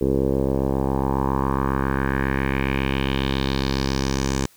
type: tone with low-pass filter sweep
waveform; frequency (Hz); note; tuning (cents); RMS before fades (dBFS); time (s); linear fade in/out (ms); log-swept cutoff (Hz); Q
10% pulse; 67.3; C2; +49; -22; 0.01-4.46; 5; 430 to 7300; 3
effects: white hiss -54 dBFS RMS until 4.56 s